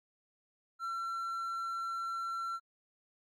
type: tone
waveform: triangle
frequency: 1354 Hz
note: E6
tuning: 46 cents sharp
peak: -33 dBFS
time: 0.79-2.6 s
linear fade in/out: 50 ms
effects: AAC 64 kbps